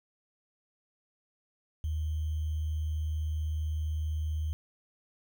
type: tone with sample-and-hold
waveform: sine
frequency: 77.78 Hz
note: D#2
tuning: in tune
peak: -29 dBFS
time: 1.84-4.53 s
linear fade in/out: 0 ms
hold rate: 3150 Hz
effects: none